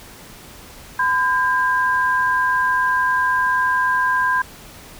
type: tone pair together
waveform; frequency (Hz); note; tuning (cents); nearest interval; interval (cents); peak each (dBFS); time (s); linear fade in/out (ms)
sine; 1012 / 1604.7; B5 / G6; +42 / +40; minor sixth; 798; -18 / -18; 0.99-4.42; 5
effects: pink hiss -41 dBFS RMS until 4.99 s